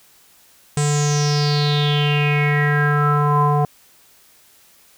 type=tone with low-pass filter sweep; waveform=square; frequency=146.83 Hz; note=D3; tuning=in tune; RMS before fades=-17 dBFS; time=0.77-3.65 s; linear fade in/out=2 ms; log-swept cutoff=8200 to 850 Hz; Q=7.7; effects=white hiss -52 dBFS RMS until 4.97 s